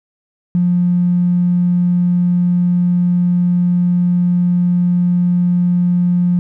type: tone with tanh clipping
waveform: triangle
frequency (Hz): 176.8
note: F3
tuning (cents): +22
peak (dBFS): -10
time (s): 0.55-6.39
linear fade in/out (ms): 0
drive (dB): 2
effects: none